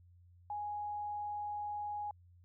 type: tone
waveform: sine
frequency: 830.6 Hz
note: G#5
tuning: in tune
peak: -37 dBFS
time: 0.5-2.11 s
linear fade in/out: 2 ms
effects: added 88 Hz sine -59 dBFS peak until 2.44 s